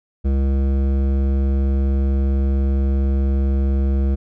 sine tone with hard clipping, 67.8 Hz, C#2, 38 cents flat, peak -17 dBFS, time 0.24-4.16 s, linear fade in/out 20 ms, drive 13 dB, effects none

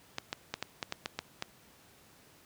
clicks, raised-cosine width 0.2 ms, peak -16 dBFS, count 9, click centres 0.184 / 0.329 / 0.54 / 0.626 / 0.828 / 0.924 / 1.059 / 1.19 / 1.424 s, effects pink hiss -60 dBFS RMS until 2.45 s + high-pass 80 Hz 12 dB/octave

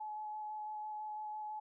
sine tone with vibrato, 852 Hz, G#5, 44 cents sharp, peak -40 dBFS, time 0-1.6 s, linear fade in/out 10 ms, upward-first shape square, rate 6 Hz, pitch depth 9 cents each way, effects none

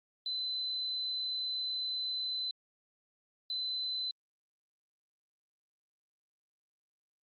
sine tone bursts at uneven times, 4033 Hz, B7, 36 cents sharp, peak -33 dBFS, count 2, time 0.26-2.51 / 3.5-4.11 s, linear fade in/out 2 ms, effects Opus 48 kbps

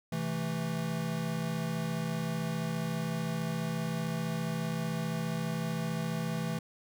square chord, A minor, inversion first, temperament equal, 130.81 / 164.81 / 220 Hz, C3 / E3 / A3, 0 / 0 / 0 cents, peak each -40 / -34 / -38 dBFS, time 0.12-6.59 s, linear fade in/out 5 ms, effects none

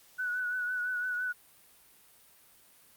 sine tone with vibrato, 1480 Hz, F#6, in tune, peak -30 dBFS, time 0.18-1.33 s, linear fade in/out 20 ms, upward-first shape triangle, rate 5.9 Hz, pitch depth 41 cents each way, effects white hiss -60 dBFS RMS until 2.96 s + Opus 48 kbps

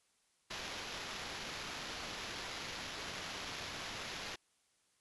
violet noise with sample-and-hold, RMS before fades -44 dBFS, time 0.5-4.36 s, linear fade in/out 10 ms, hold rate 8820 Hz, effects white hiss -75 dBFS RMS until 5 s + resampled to 24000 Hz

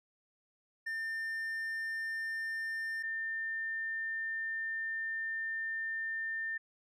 triangle / sine tone pair in turn, 1800 / 1800 Hz, A6 / A6, +39 / +39 cents, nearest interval unison, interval 0 cents, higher neither, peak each -33 / -34 dBFS, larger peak first, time 0.86-3.03 / 3.03-6.58 s, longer second, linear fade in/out 10 ms, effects none

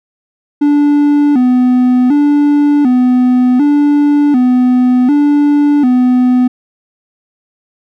triangle tone with vibrato, 270 Hz, C#4, 45 cents flat, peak -4 dBFS, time 0.61-6.48 s, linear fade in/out 10 ms, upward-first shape square, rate 0.67 Hz, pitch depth 130 cents each way, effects none

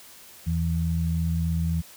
sine tone pair together, 82 / 165.28 Hz, E2 / E3, -9 / +5 cents, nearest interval octave, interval 1214 cents, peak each -25 dBFS, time 0.46-1.82 s, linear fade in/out 20 ms, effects white hiss -48 dBFS RMS until 1.96 s

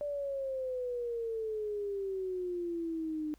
sine exponential sweep, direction down, 587.3 to 301.2 Hz, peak -33 dBFS, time 0.01-3.34 s, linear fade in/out 0 ms, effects added 50 Hz sine -61 dBFS peak until 3.38 s + pink hiss -69 dBFS RMS until 3.38 s

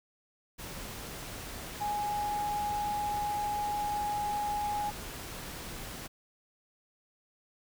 sine tone in noise, 830 Hz, G#5, 1 cent flat, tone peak -30 dBFS, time 1.8-4.91 s, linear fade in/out 20 ms, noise pink, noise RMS -42 dBFS, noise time 0.58-6.08 s, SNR +9 dB, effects none

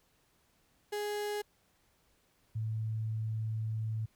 35% pulse / sine tone pair in turn, 415.3 / 110.26 Hz, G#4 / A2, 0 / +4 cents, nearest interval octave + major seventh, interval 2296 cents, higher first, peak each -32 / -32 dBFS, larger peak neither, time 0.92-1.42 / 2.55-4.06 s, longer second, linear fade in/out 10 ms, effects pink hiss -71 dBFS RMS until 4.15 s

